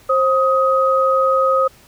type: tone pair together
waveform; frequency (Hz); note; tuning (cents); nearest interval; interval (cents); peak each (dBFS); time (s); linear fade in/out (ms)
sine; 531 / 1257.8; C5 / D#6; +25 / +18; octave + minor third; 1493; -15; 0.09-1.68; 10
effects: pink hiss -48 dBFS RMS until 1.87 s